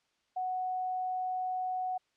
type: tone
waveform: sine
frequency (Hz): 740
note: F#5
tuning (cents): 0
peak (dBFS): -31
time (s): 0.36-1.98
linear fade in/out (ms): 10
effects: white hiss -75 dBFS RMS until 2.16 s + low-pass 5000 Hz 12 dB/octave